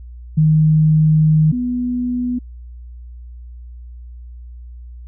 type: tone pair in turn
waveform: sine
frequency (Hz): 155.56 / 246.9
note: D#3 / B3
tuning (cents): 0 / 0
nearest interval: minor sixth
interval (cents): 800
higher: second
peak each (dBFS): -9 / -17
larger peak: first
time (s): 0.37-1.52 / 1.52-2.39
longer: first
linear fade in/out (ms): 10
effects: added 60 Hz sine -32 dBFS peak until 5.07 s